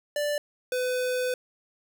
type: tone pair in turn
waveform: square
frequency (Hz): 587.3 / 502.8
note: D5 / B4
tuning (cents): 0 / +31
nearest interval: minor third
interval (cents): 269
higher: first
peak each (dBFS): -26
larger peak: neither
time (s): 0.16-0.38 / 0.72-1.34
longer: second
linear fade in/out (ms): 2
effects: none